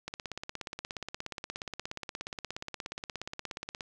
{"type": "click train", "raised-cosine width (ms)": 0.2, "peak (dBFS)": -20, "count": 64, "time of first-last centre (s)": [0.08, 3.808], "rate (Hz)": 16.9, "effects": []}